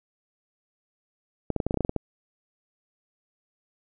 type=clicks; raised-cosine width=2 ms; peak=-12 dBFS; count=11; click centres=1.503 / 1.563 / 1.602 / 1.666 / 1.709 / 1.743 / 1.773 / 1.807 / 1.849 / 1.894 / 1.963 s; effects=none